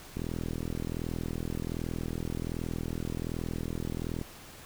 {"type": "click train", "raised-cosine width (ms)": 3, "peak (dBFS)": -21, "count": 168, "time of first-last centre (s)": [0.17, 4.214], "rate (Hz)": 41.3, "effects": ["pink hiss -49 dBFS RMS until 4.65 s"]}